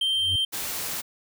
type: tone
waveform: triangle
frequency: 3142 Hz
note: G7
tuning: 3 cents sharp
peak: -20 dBFS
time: 0.01-0.45 s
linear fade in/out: 5 ms
type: tone with exponential growth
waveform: triangle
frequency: 92.5 Hz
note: F#2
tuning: in tune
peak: -24 dBFS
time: 0.1-0.36 s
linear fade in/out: 5 ms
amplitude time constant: 55 ms
type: noise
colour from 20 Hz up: white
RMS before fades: -31 dBFS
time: 0.52-1.02 s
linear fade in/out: 20 ms
effects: none